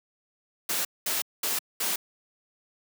white noise bursts, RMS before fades -28 dBFS, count 4, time 0.69-1.96 s, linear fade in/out 5 ms, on 160 ms, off 210 ms, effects high-pass 200 Hz 12 dB/octave

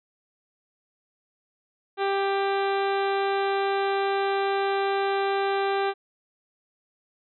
harmonic tone, 393.9 Hz, G4, 8 cents sharp, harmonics 1 / 2 / 3 / 4 / 5 / 6 / 7 / 8 / 9 / 10, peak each -25 / -27 / -33 / -34 / -41 / -39 / -43 / -45 / -43 / -43 dBFS, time 1.97-5.94 s, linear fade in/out 50 ms, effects none

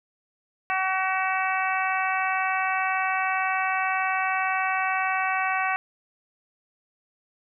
harmonic tone, 378.1 Hz, F#4, 38 cents sharp, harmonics 2 / 3 / 4 / 5 / 6 / 7, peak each -27 / -29 / -30 / -31 / -32 / -32 dBFS, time 0.7-5.76 s, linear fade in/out 0 ms, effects none

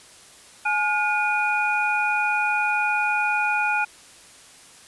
sine tone cluster, 844 / 1432 / 2455 Hz, G#5 / F6 / D#7, +28 / +43 / -24 cents, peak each -24 dBFS, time 0.65-3.85 s, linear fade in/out 10 ms, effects white hiss -48 dBFS RMS until 4.87 s + resampled to 24000 Hz

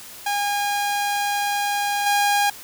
sawtooth tone with level steps, 815 Hz, G#5, 33 cents flat, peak -17 / -13 dBFS, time 0.26-2.5 s, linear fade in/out 5 ms, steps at 2.06 s, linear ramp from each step 5 ms, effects white hiss -40 dBFS RMS until 2.63 s

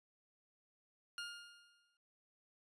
20% pulse tone with exponential decay, 1415 Hz, F6, 22 cents sharp, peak -36 dBFS, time 1.18-1.97 s, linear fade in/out 1 ms, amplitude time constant 170 ms, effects resampled to 22050 Hz

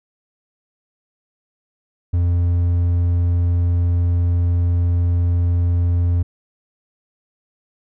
triangle tone, 87 Hz, F2, 6 cents flat, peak -12 dBFS, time 2.13-6.23 s, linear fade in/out 10 ms, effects none

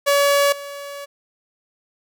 sawtooth tone with level steps, 567 Hz, C#5, 39 cents sharp, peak -10 / -27 dBFS, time 0.06-1.06 s, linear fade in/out 20 ms, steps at 0.52 s, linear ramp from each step 5 ms, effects none

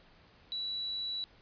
sine tone, 3932 Hz, B7, 8 cents flat, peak -34 dBFS, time 0.52-1.24 s, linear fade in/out 0 ms, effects pink hiss -61 dBFS RMS until 1.41 s + resampled to 11025 Hz

